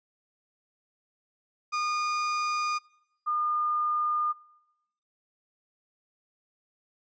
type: tone pair in turn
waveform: 35% pulse / sine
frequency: 1221 / 1214 Hz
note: D#6 / D#6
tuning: -33 / -43 cents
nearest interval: unison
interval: 10 cents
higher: first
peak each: -25 dBFS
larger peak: neither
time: 1.72-2.79 / 3.26-4.33 s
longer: neither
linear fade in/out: 20 ms
effects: noise-tail reverb RT60 0.9 s tail -23 dB re dry + resampled to 16000 Hz